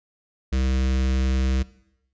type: tone with notch filter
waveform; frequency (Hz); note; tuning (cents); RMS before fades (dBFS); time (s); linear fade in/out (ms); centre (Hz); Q
square; 65.1; C2; -8; -22; 0.52-1.63; 10; 840; 1.1
effects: noise-tail reverb RT60 0.8 s tail -19 dB re dry + resampled to 16000 Hz